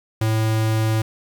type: tone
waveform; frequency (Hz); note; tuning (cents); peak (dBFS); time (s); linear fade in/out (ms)
square; 110.3; A2; +5; -18; 0.21-1.02; 5
effects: 8-bit